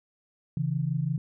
sine tone pair together, 136.31 / 162.1 Hz, C#3 / E3, -29 / -29 cents, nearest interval minor third, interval 300 cents, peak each -28 dBFS, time 0.57-1.18 s, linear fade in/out 2 ms, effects none

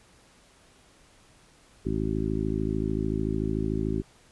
harmonic tone, 53.5 Hz, A1, 48 cents flat, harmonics 1 / 2 / 3 / 4 / 5 / 6 / 7, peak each -33 / -33 / -33 / -33 / -33 / -33 / -33 dBFS, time 1.85-4.02 s, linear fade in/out 10 ms, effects pink hiss -58 dBFS RMS until 4.31 s + resampled to 24000 Hz

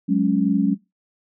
sine chord, F# suspended second, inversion none, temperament just, 185 / 208.1 / 277.5 Hz, F#3 / G#3 / C#4, 0 / +4 / +2 cents, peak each -20 dBFS, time 0.08-0.75 s, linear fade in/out 20 ms, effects noise-tail reverb RT60 0.2 s tail -18 dB re dry

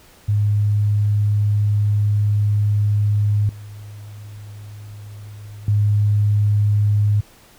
sine tone with level steps, 103.83 Hz, G#2, in tune, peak -14 / -33 / -13 dBFS, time 0.28-7.21 s, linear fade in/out 10 ms, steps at 3.49 / 5.68 s, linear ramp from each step 2 ms, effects pink hiss -49 dBFS RMS until 7.58 s

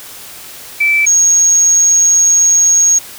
sine tone pair in turn, 2322 / 6568 Hz, D7 / G#8, -20 / -20 cents, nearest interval octave + tritone, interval 1800 cents, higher second, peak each -8 / -6 dBFS, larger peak second, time 0.8-1.06 / 1.06-2.99 s, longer second, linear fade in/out 10 ms, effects white hiss -32 dBFS RMS until 3.18 s

